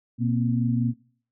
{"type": "tone cluster", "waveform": "sine", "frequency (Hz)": [121.8, 234.8, 259.8], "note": ["B2", "A#3", "C4"], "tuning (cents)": [-24, 13, -12], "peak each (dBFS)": [-24, -24, -30], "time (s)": [0.18, 0.94], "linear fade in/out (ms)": 50, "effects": ["noise-tail reverb RT60 0.5 s tail -21 dB re dry"]}